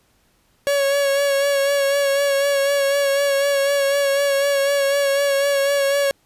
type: tone with vibrato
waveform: 45% pulse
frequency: 559 Hz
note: C#5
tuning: 14 cents sharp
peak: -16 dBFS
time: 0.67-6.11 s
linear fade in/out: 0 ms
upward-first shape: sine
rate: 4 Hz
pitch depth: 28 cents each way
effects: pink hiss -61 dBFS RMS until 6.25 s + resampled to 32000 Hz